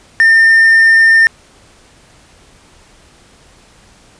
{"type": "tone with hard clipping", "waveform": "sine", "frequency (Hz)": 1807, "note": "A6", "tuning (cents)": 46, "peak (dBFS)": -5, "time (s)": [0.2, 1.27], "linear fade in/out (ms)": 0, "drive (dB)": 2, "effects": ["pink hiss -45 dBFS RMS until 4.19 s", "resampled to 22050 Hz"]}